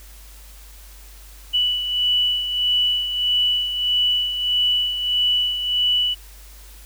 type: beating tone pair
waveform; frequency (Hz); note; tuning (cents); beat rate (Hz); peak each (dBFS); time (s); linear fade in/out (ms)
sine; 2960 / 2961.6; F#7 / F#7; 0 / +1; 1.6; -18 / -26; 1.53-6.15; 20
effects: added 50 Hz sine -41 dBFS peak until 6.85 s + white hiss -47 dBFS RMS until 6.85 s